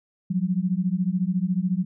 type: beating tone pair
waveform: sine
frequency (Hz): 176.2 / 190.2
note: F3 / F#3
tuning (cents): +16 / +48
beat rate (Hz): 14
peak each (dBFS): -24 / -24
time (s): 0.3-1.85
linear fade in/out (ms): 10
effects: none